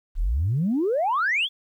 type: exponential sweep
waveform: sine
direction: up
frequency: 32.7 to 3520 Hz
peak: -19 dBFS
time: 0.15-1.49 s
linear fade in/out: 50 ms
effects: tanh soft clip ceiling -16 dBFS + 10-bit